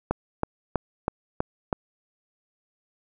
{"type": "click train", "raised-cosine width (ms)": 1, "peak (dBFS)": -9, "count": 6, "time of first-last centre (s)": [0.11, 1.728], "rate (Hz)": 3.09, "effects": []}